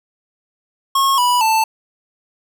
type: tone with pitch steps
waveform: square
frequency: 1089 / 981.5 / 884.5 Hz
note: C#6 / B5 / A5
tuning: -31 / -11 / +9 cents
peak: -13 dBFS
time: 0.95-1.64 s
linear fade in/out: 5 ms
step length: 230 ms
effects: none